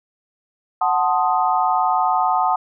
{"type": "chord", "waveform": "sine", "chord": "F# diminished seventh", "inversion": "none", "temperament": "equal", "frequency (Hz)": [740, 880, 1046.5, 1244.5], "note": ["F#5", "A5", "C6", "Eb6"], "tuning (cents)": [0, 0, 0, 0], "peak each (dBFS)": [-19, -20, -24, -22], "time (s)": [0.81, 2.56], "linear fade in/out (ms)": 5, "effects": []}